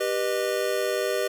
square chord, G augmented, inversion none, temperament just, 392 / 490 / 612.5 Hz, G4 / B4 / D#5, 0 / -14 / -27 cents, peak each -29 dBFS, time 0-1.28 s, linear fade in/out 10 ms, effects none

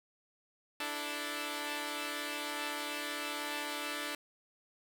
5% pulse chord, D suspended second, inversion none, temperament equal, 293.7 / 329.6 / 440 Hz, D4 / E4 / A4, 0 / 0 / 0 cents, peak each -27 / -32 / -32 dBFS, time 0.8-4.15 s, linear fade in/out 2 ms, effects none

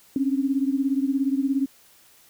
sine beating tone pair, 267.3 / 284.3 Hz, C4 / C#4, +37 / +44 cents, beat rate 17 Hz, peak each -22 / -25 dBFS, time 0.16-1.66 s, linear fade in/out 2 ms, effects white hiss -55 dBFS RMS until 2.29 s

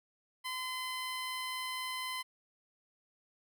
15% pulse tone, 1024 Hz, C6, 38 cents flat, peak -30 dBFS, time 0.44-2.23 s, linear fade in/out 20 ms, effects none

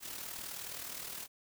white noise with amplitude modulation, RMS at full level -41 dBFS, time 0-1.28 s, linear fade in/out 50 ms, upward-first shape sine, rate 39.2 Hz, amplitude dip 55%, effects none

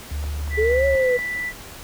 sine tone with pitch glide, 73.1 to 70.41 Hz, D2 to C#2, -7 to +28 cents, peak -24 dBFS, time 0.11-0.96 s, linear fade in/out 10 ms, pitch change -65 cents, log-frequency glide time 0.5-0.73 s
click train, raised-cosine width 1 ms, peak -24 dBFS, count 5, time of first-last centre 0.24-1.19 s, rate 4.21 Hz
sine tone, 1975.5 Hz, B6, in tune, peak -24 dBFS, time 0.5-1.53 s, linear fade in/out 50 ms
sine linear two-way sweep, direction up then down, 415.3 to 554.4 to 486.4 Hz, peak -16 dBFS, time 0.57-1.18 s, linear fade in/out 20 ms, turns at 0.86 s
effects pink hiss -39 dBFS RMS until 1.83 s

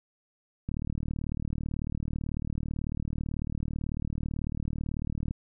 click train, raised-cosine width 5 ms, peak -20 dBFS, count 177, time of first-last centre 0.69-5.309 s, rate 38.1 Hz, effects none

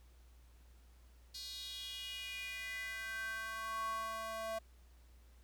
square tone with high-pass filter sweep, 222.4 Hz, A3, 19 cents sharp, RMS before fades -43 dBFS, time 1.34-4.59 s, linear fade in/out 10 ms, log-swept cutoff 4400 to 740 Hz, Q 5.6, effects added 60 Hz sine -59 dBFS peak until 5.43 s + pink hiss -71 dBFS RMS until 5.43 s

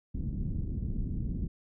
pink low-pass noise, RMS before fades -33 dBFS, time 0.14-1.48 s, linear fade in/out 10 ms, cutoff 250 Hz, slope 24 dB/octave, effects none

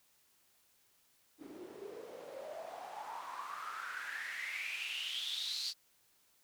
white noise with band-pass filter sweep, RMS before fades -43 dBFS, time 1.38-5.74 s, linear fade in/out 50 ms, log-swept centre 300 to 4600 Hz, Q 8.3, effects white hiss -71 dBFS RMS until 6.43 s

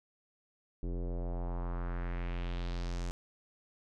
square tone with low-pass filter sweep, 43.65 Hz, F1, in tune, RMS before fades -36 dBFS, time 0.83-3.11 s, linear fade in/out 0 ms, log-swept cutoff 360 to 7300 Hz, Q 2, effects none

